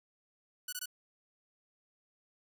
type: tone bursts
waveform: 5% pulse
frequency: 1480 Hz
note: F#6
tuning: in tune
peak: -26 dBFS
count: 3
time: 0.68-0.858 s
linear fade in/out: 5 ms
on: 46 ms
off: 20 ms
effects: none